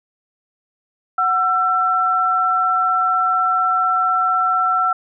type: tone pair together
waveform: sine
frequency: 739 / 1342.1 Hz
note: F#5 / E6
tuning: -2 / +31 cents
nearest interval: minor seventh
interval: 1033 cents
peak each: -21 / -15 dBFS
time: 1.18-4.93 s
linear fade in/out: 5 ms
effects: none